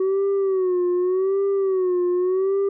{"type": "tone with vibrato", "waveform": "sine", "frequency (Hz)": 375.2, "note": "F#4", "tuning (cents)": 24, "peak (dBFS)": -15, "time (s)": [0, 2.69], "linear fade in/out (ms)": 5, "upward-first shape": "sine", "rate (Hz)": 0.85, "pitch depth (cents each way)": 94, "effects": ["tanh soft clip ceiling -17 dBFS"]}